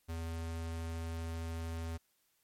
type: tone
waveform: square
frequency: 82.41 Hz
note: E2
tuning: in tune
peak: -38 dBFS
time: 0.08-1.98 s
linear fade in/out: 20 ms
effects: white hiss -75 dBFS RMS until 2.43 s + MP3 64 kbps